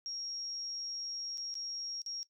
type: tone with dropouts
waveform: sine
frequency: 5588 Hz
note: F8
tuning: in tune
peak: -38 dBFS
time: 0.06-2.23 s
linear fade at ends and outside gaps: 0 ms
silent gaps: 1.374-1.38 / 1.541-1.553 / 2.018-2.062 s
effects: noise-tail reverb RT60 0.1 s tail -17 dB re dry